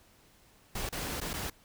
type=noise with dropouts; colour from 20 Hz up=pink; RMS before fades=-36 dBFS; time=0.75-1.5 s; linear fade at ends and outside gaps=5 ms; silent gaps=0.891-0.925 / 1.203-1.213 / 1.333-1.337 s; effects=pink hiss -62 dBFS RMS until 1.64 s

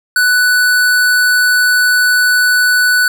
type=tone; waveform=square; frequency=1488 Hz; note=F#6; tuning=9 cents sharp; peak=-9 dBFS; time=0.16-3.08 s; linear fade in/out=2 ms; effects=none

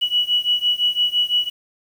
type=beating tone pair; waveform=sine; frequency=2935 / 2940.9 Hz; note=F#7 / F#7; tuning=-15 / -11 cents; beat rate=5.9 Hz; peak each=-19 / -20 dBFS; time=0.01-1.5 s; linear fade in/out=20 ms; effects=7-bit

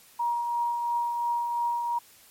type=tone with tremolo; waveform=sine; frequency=948 Hz; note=A#5; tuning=29 cents sharp; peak=-23 dBFS; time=0.19-1.99 s; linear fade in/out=10 ms; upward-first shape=triangle; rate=2.9 Hz; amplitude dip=40%; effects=white hiss -55 dBFS RMS until 2.3 s + MP3 64 kbps

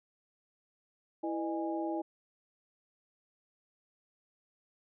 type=harmonic tone with a mistuned harmonic; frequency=164.81 Hz; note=E3; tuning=in tune; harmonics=2 / 3 / 4 / 5; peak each=-34 / -46 / -39 / -39 dBFS; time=1.23-2.02 s; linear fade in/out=10 ms; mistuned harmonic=4; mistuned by=-130 cents; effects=none

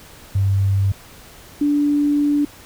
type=tone pair in turn; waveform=sine; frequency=98 / 291.1 Hz; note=G2 / D4; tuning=0 / -15 cents; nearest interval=octave + perfect fifth; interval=1885 cents; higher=second; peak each=-14 dBFS; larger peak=neither; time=0.35-0.92 / 1.61-2.45 s; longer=second; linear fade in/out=5 ms; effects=pink hiss -43 dBFS RMS until 2.65 s

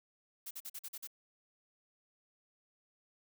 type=noise bursts; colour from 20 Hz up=blue; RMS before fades=-44 dBFS; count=7; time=0.46-1.074 s; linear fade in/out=10 ms; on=50 ms; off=44 ms; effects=none

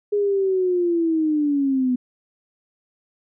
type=linear sweep; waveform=sine; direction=down; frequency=415.3 to 246.9 Hz; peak=-17 dBFS; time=0.12-1.96 s; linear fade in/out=10 ms; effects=none

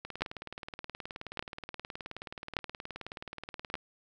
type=two click trains; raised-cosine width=0.3 ms; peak=-24 / -13 dBFS; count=71 / 4; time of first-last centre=0.05-3.754 / 0.22-3.741 s; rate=18.9 / 0.852 Hz; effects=none

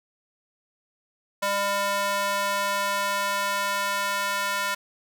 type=tone with high-pass filter sweep; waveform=square; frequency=200.5 Hz; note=G3; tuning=39 cents sharp; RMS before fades=-26 dBFS; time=1.42-4.75 s; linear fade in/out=10 ms; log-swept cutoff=770 to 1200 Hz; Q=1.5; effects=none

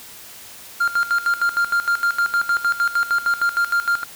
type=tone with tremolo; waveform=triangle; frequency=1396.9 Hz; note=F6; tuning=in tune; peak=-13 dBFS; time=0.8-4.04 s; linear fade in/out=10 ms; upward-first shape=square; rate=6.5 Hz; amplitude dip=80%; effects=white hiss -40 dBFS RMS until 4.15 s

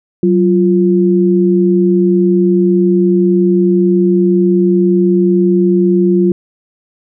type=tone pair together; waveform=sine; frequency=187.3 / 349.2 Hz; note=F#3 / F4; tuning=+21 / 0 cents; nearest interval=major seventh; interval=1079 cents; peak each=-10 / -10 dBFS; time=0.23-6.32 s; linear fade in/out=2 ms; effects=none

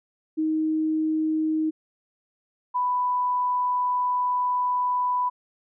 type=tone pair in turn; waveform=sine; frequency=313.8 / 992.2 Hz; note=D#4 / B5; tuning=+15 / +8 cents; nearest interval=octave + minor sixth; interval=1993 cents; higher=second; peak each=-21 dBFS; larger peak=neither; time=0.37-1.71 / 2.74-5.3 s; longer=second; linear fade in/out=20 ms; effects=none

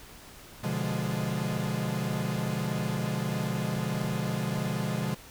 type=chord; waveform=45% pulse; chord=B diminished seventh; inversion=none; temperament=equal with one note detuned; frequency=125.27 / 146.83 / 174.61 / 207.7 Hz; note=B2 / D3 / F3 / Ab3; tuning=+25 / 0 / 0 / 0 cents; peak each=-34 dBFS; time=0.63-5.15 s; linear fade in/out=10 ms; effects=pink hiss -49 dBFS RMS until 5.3 s

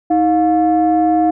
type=tone pair together; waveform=sine; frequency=316.5 / 710 Hz; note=D#4 / F5; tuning=+30 / +28 cents; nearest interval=octave + major second; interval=1398 cents; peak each=-12 dBFS; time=0.1-1.31 s; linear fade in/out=10 ms; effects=tanh soft clip ceiling -5 dBFS

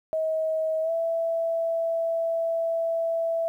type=tone with pitch glide; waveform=sine; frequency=636 to 661.9 Hz; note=D#5 to E5; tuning=+38 to +7 cents; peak=-23 dBFS; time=0.13-3.48 s; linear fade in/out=0 ms; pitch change=+69 cents; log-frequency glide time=0.82-0.91 s; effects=10-bit

